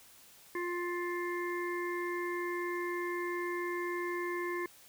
harmonic tone, 351.2 Hz, F4, 10 cents sharp, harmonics 1 / 3 / 5 / 6, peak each -35 / -40 / -42 / -43 dBFS, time 0.55-4.66 s, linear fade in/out 2 ms, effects white hiss -58 dBFS RMS until 4.88 s

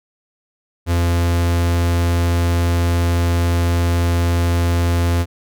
45% pulse tone, 85.9 Hz, F2, 28 cents flat, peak -14 dBFS, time 0.86-5.26 s, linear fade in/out 50 ms, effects none

